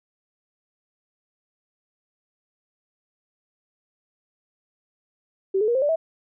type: tone with pitch steps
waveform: sine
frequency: 385.4 / 427.6 / 474.5 / 526.5 / 584.2 / 648.2 Hz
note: G4 / A4 / A#4 / C5 / D5 / E5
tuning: -29 / -49 / +31 / +11 / -9 / -29 cents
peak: -18 dBFS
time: 5.54-5.96 s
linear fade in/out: 10 ms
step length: 70 ms
effects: none